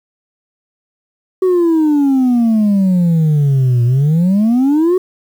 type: exponential two-way sweep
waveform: sine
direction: down then up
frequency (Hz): 378.1 to 117.9 to 378.1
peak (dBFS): -6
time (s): 1.42-4.98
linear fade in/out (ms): 5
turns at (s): 3.84
effects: tanh soft clip ceiling -8 dBFS + 7-bit